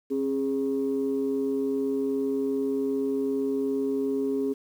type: tone pair together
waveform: sine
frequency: 270 / 412.6 Hz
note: C#4 / G#4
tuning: -45 / -11 cents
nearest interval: perfect fifth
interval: 734 cents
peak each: -26 dBFS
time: 0.1-4.54 s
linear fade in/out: 20 ms
effects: tanh soft clip ceiling -18 dBFS + 9-bit